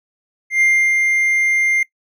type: tone with ADSR envelope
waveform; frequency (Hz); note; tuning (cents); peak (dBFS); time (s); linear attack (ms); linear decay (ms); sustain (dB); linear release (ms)
triangle; 2100; C7; +6; -9; 0.5-1.83; 110; 320; -3; 4
effects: noise-tail reverb RT60 0.1 s tail -20 dB re dry